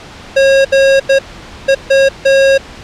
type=tone bursts at uneven times; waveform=square; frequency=543 Hz; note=C#5; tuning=36 cents flat; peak=-6 dBFS; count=6; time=0.36-0.65 / 0.72-1 / 1.09-1.19 / 1.68-1.75 / 1.9-2.09 / 2.25-2.58 s; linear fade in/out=10 ms; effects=pink hiss -32 dBFS RMS until 2.83 s + low-pass 5000 Hz 12 dB/octave